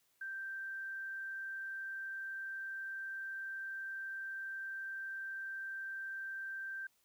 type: tone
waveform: sine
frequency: 1568 Hz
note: G6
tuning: in tune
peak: -40 dBFS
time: 0.21-6.87 s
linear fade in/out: 5 ms
effects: white hiss -75 dBFS RMS until 7.04 s